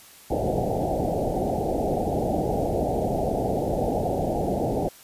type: low-pass noise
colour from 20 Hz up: white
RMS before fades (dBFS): -25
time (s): 0.3-4.89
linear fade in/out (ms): 10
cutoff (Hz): 800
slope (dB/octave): 96
effects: white hiss -49 dBFS RMS until 5.03 s + resampled to 32000 Hz